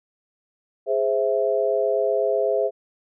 sine chord, Ab augmented, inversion none, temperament equal, 415.3 / 523.3 / 659.3 Hz, Ab4 / C5 / E5, 0 / 0 / 0 cents, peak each -23 dBFS, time 0.86-2.71 s, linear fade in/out 50 ms, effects none

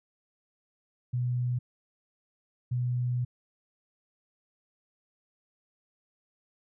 sine tone bursts at uneven times, 123.47 Hz, B2, in tune, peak -26 dBFS, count 2, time 1.13-1.59 / 2.71-3.25 s, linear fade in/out 10 ms, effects none

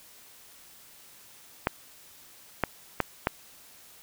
clicks, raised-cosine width 0.5 ms, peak -8 dBFS, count 4, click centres 1.671 / 2.637 / 3.003 / 3.271 s, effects white hiss -53 dBFS RMS until 4.02 s

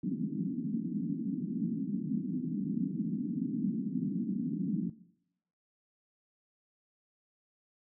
pink band-pass noise, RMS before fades -34 dBFS, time 0.03-4.9 s, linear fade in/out 5 ms, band 170 to 280 Hz, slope 48 dB/octave, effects noise-tail reverb RT60 0.8 s tail -19 dB re dry

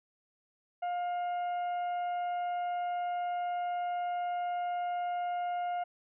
harmonic tone, 708 Hz, F5, 23 cents sharp, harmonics 1 / 2 / 3 / 4, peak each -31 / -47 / -52 / -55 dBFS, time 0.82-5.84 s, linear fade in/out 10 ms, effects none

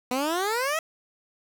15% pulse exponential sweep, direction up, 243.9 to 659.3 Hz, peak -18 dBFS, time 0.11-0.79 s, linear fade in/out 2 ms, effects 9-bit

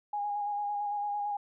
sine tone with vibrato, 822 Hz, G#5, 18 cents flat, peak -30 dBFS, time 0.13-1.37 s, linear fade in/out 5 ms, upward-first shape square, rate 8.9 Hz, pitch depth 18 cents each way, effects none

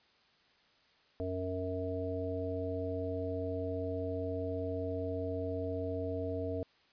harmonic tone, 92.5 Hz, F#2, in tune, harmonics 1 / 3 / 5 / 7, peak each -39 / -40 / -38 / -40 dBFS, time 1.2-6.63 s, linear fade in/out 0 ms, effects white hiss -67 dBFS RMS until 6.92 s + resampled to 11025 Hz

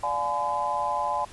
sine chord, D diminished seventh, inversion none, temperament just, 587.3 / 704.8 / 845.8 / 1014.9 Hz, D5 / F5 / Ab5 / Cb6, 0 / +16 / +31 / +47 cents, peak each -33 / -33 / -28 / -28 dBFS, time 0.03-1.25 s, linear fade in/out 5 ms, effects pink hiss -48 dBFS RMS until 1.32 s + resampled to 24000 Hz

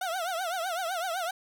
30% pulse tone with vibrato, 708 Hz, F5, 23 cents sharp, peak -27 dBFS, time 0.01-1.31 s, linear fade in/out 5 ms, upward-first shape triangle, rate 7.9 Hz, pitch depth 180 cents each way, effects none

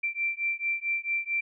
sine beating tone pair, 2349 / 2353.5 Hz, D7 / D7, 0 / +3 cents, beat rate 4.5 Hz, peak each -30 dBFS, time 0.03-1.41 s, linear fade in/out 10 ms, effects none

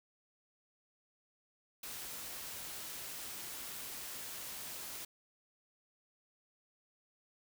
white noise, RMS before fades -45 dBFS, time 1.83-5.05 s, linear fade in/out 5 ms, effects none

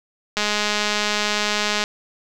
click train, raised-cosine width 0.2 ms, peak -4 dBFS, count 308, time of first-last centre 0.37-1.839 s, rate 209 Hz, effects none

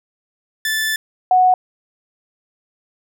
sawtooth / sine tone pair in turn, 1754 / 737.5 Hz, A6 / F#5, -6 / -6 cents, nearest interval octave + minor third, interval 1500 cents, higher first, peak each -14 / -9 dBFS, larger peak second, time 0.65-0.96 / 1.31-1.54 s, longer first, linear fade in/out 2 ms, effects none

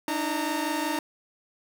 sawtooth tone cluster, 293.9 / 319.3 / 918 Hz, D4 / D#4 / A#5, +1 / +45 / -27 cents, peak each -27 dBFS, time 0.08-0.99 s, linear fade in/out 2 ms, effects none

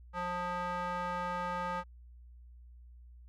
square tone with band-pass filter, 177.7 Hz, F3, 30 cents sharp, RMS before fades -36 dBFS, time 0.13-1.84 s, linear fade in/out 50 ms, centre 1100 Hz, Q 2.3, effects added 60 Hz sine -51 dBFS peak until 3.28 s

